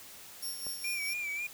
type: tone with tremolo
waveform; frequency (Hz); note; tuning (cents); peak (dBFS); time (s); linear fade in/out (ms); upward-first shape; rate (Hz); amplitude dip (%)
10% pulse; 5510; F8; -24; -29; 0.42-1.14; 10; sine; 4.7; 55
type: click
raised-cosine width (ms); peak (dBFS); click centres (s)
1; -31; 0.667
type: tone with vibrato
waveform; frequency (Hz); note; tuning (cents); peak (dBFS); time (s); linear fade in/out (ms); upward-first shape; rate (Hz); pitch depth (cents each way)
triangle; 2349; D7; 0; -32; 0.84-1.47; 5; sine; 3.7; 59
effects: white hiss -50 dBFS RMS until 1.53 s